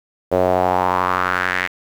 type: tone with band-pass filter sweep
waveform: sawtooth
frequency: 91.3 Hz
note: F#2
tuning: 23 cents flat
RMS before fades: -18 dBFS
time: 0.31-1.68 s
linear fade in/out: 20 ms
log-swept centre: 540 to 2000 Hz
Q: 3.4
effects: 7-bit